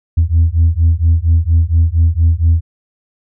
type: beating tone pair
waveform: sine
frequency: 80.5 / 84.8 Hz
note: E2 / E2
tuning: -41 / +50 cents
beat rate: 4.3 Hz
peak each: -10 dBFS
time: 0.17-2.61 s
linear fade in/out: 10 ms
effects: tanh soft clip ceiling -4 dBFS